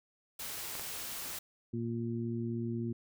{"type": "noise", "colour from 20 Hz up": "white", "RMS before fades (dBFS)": -41, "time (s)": [0.39, 1.39], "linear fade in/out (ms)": 5}
{"type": "clicks", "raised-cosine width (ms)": 0.5, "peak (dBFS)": -29, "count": 2, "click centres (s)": [0.753, 0.796]}
{"type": "harmonic tone", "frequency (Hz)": 116.54, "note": "A#2", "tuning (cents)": 0, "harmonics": [1, 2, 3], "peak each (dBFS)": [-37, -36, -40], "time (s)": [1.73, 2.93], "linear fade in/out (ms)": 10}
{"effects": []}